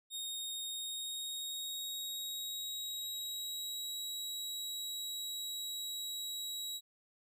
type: tone with pitch glide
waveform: sawtooth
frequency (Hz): 3714 to 3865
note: A#7 to B7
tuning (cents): -7 to -38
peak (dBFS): -36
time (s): 0.1-6.81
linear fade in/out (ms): 50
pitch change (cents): +69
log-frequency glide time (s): 0.67-3.96
effects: none